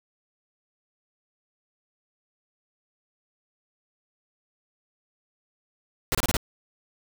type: noise bursts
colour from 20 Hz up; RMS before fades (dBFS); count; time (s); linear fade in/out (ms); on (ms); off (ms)
pink; -24; 5; 6.12-6.368; 0; 28; 27
effects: none